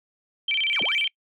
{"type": "tone with vibrato", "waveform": "sine", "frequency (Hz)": 2702, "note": "E7", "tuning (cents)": 42, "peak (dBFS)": -21, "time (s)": [0.48, 1.08], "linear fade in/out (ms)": 5, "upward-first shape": "square", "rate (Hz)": 16, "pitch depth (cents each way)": 260}
{"type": "linear two-way sweep", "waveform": "triangle", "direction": "down then up", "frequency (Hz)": [3453, 135, 3453], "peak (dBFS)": -30, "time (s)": [0.7, 1.05], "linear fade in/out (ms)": 50, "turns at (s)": 0.82}
{"effects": ["noise-tail reverb RT60 0.1 s tail -26 dB re dry"]}